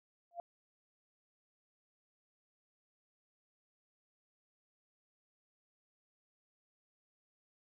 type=tone with exponential growth; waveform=sine; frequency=690 Hz; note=F5; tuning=21 cents flat; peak=-35 dBFS; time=0.31-0.4 s; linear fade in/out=1 ms; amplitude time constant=19 ms; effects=none